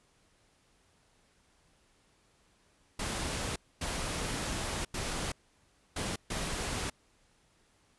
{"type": "noise bursts at uneven times", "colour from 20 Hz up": "pink", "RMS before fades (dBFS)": -35, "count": 5, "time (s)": [[2.99, 3.56], [3.81, 4.85], [4.94, 5.32], [5.96, 6.16], [6.3, 6.9]], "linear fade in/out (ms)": 5, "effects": ["pink hiss -68 dBFS RMS until 7.98 s", "resampled to 24000 Hz"]}